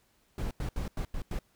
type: noise bursts at uneven times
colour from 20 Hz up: brown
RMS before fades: -33 dBFS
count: 6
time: 0.38-0.51 / 0.6-0.69 / 0.76-0.88 / 0.97-1.05 / 1.14-1.22 / 1.31-1.39 s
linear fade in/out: 2 ms
effects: pink hiss -69 dBFS RMS until 1.55 s